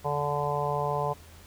harmonic tone, 145.6 Hz, D3, 15 cents flat, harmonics 1 / 3 / 4 / 5 / 6 / 7, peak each -33 / -33 / -33 / -33 / -33 / -33 dBFS, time 0.04-1.14 s, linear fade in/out 20 ms, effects added 82 Hz sine -51 dBFS peak until 1.46 s + pink hiss -53 dBFS RMS until 1.46 s

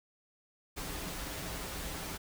pink noise with comb filter, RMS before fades -40 dBFS, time 0.76-2.18 s, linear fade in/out 20 ms, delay 8.5 ms, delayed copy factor -0.5, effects none

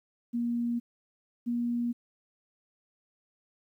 sine tone pair in turn, 237.2 / 238.6 Hz, A#3 / A#3, +30 / +41 cents, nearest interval unison, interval 11 cents, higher second, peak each -27 dBFS, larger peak neither, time 0.33-0.8 / 1.46-1.93 s, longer neither, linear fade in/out 20 ms, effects 11-bit

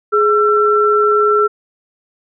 sine tone pair together, 419 / 1344.5 Hz, G#4 / E6, +15 / +34 cents, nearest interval octave + minor sixth, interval 2019 cents, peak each -12 dBFS, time 0.12-1.48 s, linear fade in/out 20 ms, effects none

